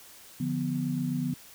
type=chord; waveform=sine; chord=B diminished; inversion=first; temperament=equal; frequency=146.83 / 174.61 / 246.9 Hz; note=D3 / F3 / B3; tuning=0 / 0 / 0 cents; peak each=-32 / -33 / -30 dBFS; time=0.4-1.34 s; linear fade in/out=5 ms; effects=white hiss -51 dBFS RMS until 1.54 s